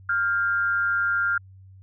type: tone pair together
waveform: sine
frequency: 1396.1 / 1596 Hz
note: F6 / G6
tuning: -1 / +31 cents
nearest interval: major second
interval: 232 cents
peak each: -21 / -28 dBFS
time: 0.09-1.38 s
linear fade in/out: 5 ms
effects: added 95 Hz sine -45 dBFS peak until 1.82 s